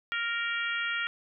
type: harmonic tone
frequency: 466.2 Hz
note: A#4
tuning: in tune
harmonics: 3 / 4 / 5 / 6 / 7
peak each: -32 / -34 / -36 / -38 / -39 dBFS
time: 0.12-1.07 s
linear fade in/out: 0 ms
effects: none